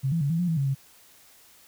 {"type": "tone with pitch steps", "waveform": "sine", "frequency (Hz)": [134.4, 166.1, 141.2, 165.4, 177.4, 163.1, 138.3, 136], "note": ["C3", "E3", "C#3", "E3", "F3", "E3", "C#3", "C#3"], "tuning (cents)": [47, 13, 32, 6, 27, -18, -4, -33], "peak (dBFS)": -22, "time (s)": [0.03, 0.75], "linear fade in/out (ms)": 20, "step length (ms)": 90, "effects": ["white hiss -55 dBFS RMS until 1.67 s"]}